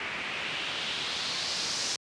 white noise with low-pass filter sweep, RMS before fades -33 dBFS, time 0-1.96 s, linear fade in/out 2 ms, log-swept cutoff 2200 to 5700 Hz, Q 2.4, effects high-pass 100 Hz 12 dB/octave + resampled to 22050 Hz

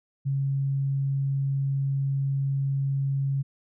sine tone, 137.4 Hz, C#3, 15 cents flat, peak -23 dBFS, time 0.25-3.43 s, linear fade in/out 20 ms, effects none

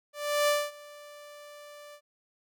sawtooth tone with ADSR envelope, 587.3 Hz, D5, in tune, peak -18 dBFS, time 0.13-2.01 s, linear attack 350 ms, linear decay 230 ms, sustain -24 dB, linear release 70 ms, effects none

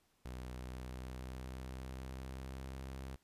sawtooth tone with pitch glide, 62.7 to 66.12 Hz, B1 to C2, +27 to +19 cents, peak -40 dBFS, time 0.25-3.16 s, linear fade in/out 5 ms, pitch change +92 cents, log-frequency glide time 0.5-2.79 s, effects pink hiss -75 dBFS RMS until 3.23 s + resampled to 32000 Hz

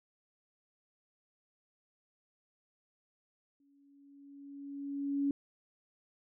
sine tone with exponential growth, 280.9 Hz, C#4, 23 cents sharp, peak -27 dBFS, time 3.6-5.31 s, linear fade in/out 2 ms, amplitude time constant 370 ms, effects none

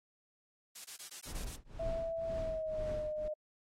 blue noise bursts, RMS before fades -43 dBFS, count 7, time 0.75-1.563 s, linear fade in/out 10 ms, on 99 ms, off 20 ms
brown noise with tremolo, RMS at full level -39 dBFS, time 1.27-3.28 s, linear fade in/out 2 ms, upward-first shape triangle, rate 2 Hz, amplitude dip 100%
sine tone with pitch glide, 659.3 to 611.6 Hz, E5 to D#5, 0 to -30 cents, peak -35 dBFS, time 1.79-3.34 s, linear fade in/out 10 ms, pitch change -130 cents, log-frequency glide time 2.25-2.95 s
effects low-pass 9000 Hz 12 dB/octave + AAC 48 kbps

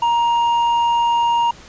triangle tone with hard clipping, 940 Hz, A#5, 14 cents sharp, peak -15 dBFS, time 0.02-1.51 s, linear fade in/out 5 ms, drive 8 dB, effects pink hiss -42 dBFS RMS until 1.68 s + resampled to 16000 Hz

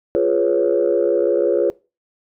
sine chord, C# dominant seventh, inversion first, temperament equal, 349.2 / 415.3 / 493.9 / 554.4 Hz, E#4 / G#4 / B4 / C#5, 0 / 0 / 0 / 0 cents, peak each -19 dBFS, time 0.15-1.7 s, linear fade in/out 0 ms, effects noise-tail reverb RT60 0.3 s tail -23 dB re dry + tanh soft clip ceiling -6 dBFS

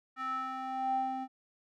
square tone with band-pass filter sweep, 261.6 Hz, C4, in tune, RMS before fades -35 dBFS, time 0.16-1.28 s, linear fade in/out 50 ms, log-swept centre 1500 to 590 Hz, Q 5.9, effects none

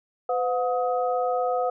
sine tone cluster, 506 / 722 / 1261 Hz, B4 / F#5 / D#6, +42 / -43 / +23 cents, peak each -25 / -25 / -32 dBFS, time 0.29-1.7 s, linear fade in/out 5 ms, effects none

